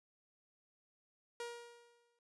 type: tone with exponential decay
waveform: sawtooth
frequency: 474.1 Hz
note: A#4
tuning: 29 cents sharp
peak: -37 dBFS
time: 1.4-2.19 s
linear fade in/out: 2 ms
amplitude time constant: 170 ms
effects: resampled to 24000 Hz